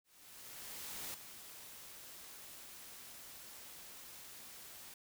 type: noise with ADSR envelope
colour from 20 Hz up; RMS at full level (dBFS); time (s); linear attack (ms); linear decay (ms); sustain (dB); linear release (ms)
white; -44; 0.04-4.94; 1100; 5; -9; 4
effects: none